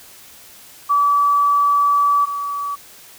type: tone pair in turn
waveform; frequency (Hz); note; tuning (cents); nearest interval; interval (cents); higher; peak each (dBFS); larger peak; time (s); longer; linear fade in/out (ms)
sine; 1150 / 1144.4; D6 / D6; -37 / -45; unison; 8; first; -12 / -21; first; 0.89-2.26 / 2.26-2.76; first; 20
effects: white hiss -43 dBFS RMS until 3.18 s